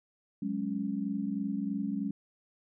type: chord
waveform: sine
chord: F# suspended second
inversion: none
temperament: just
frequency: 185 / 208.1 / 277.5 Hz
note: F#3 / G#3 / C#4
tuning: 0 / +4 / +2 cents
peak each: -37 / -33 / -35 dBFS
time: 0.42-2.11 s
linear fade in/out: 5 ms
effects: none